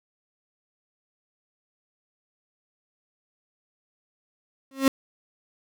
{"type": "tone with exponential growth", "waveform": "35% pulse", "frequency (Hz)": 269.2, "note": "C4", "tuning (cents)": 49, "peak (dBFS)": -11, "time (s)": [4.71, 4.88], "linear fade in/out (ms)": 2, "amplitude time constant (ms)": 35, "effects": []}